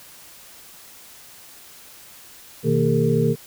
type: tone cluster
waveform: sine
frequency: 124.2 / 157.6 / 229.6 / 403.6 / 454 Hz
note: B2 / D#3 / A#3 / G#4 / A#4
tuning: +10 / +23 / -26 / -49 / -46 cents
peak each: -23 / -21 / -23 / -24 / -22 dBFS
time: 2.63-3.36 s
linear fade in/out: 50 ms
effects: white hiss -45 dBFS RMS until 3.46 s